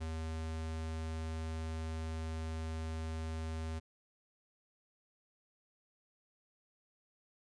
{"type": "tone", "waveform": "square", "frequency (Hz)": 80.2, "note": "E2", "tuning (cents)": -47, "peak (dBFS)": -38, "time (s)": [0, 3.8], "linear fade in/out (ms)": 20, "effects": ["resampled to 22050 Hz"]}